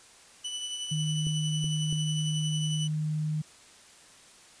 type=tone with tremolo; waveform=sawtooth; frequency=2978 Hz; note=F#7; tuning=11 cents sharp; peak=-28 dBFS; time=0.44-2.88 s; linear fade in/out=10 ms; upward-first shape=triangle; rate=11 Hz; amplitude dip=45%
type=tone; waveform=sine; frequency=153.8 Hz; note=D#3; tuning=20 cents flat; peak=-27 dBFS; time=0.91-3.42 s; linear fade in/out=10 ms
type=clicks; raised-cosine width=3 ms; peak=-28 dBFS; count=3; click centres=1.269 / 1.643 / 1.927 s
effects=white hiss -54 dBFS RMS until 4.6 s + resampled to 22050 Hz